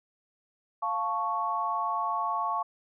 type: chord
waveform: sine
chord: F augmented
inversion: none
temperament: equal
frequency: 698.5 / 880 / 1108.7 Hz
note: F5 / A5 / C#6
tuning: 0 / 0 / 0 cents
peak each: -34 / -32 / -29 dBFS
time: 0.82-2.63 s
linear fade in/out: 10 ms
effects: none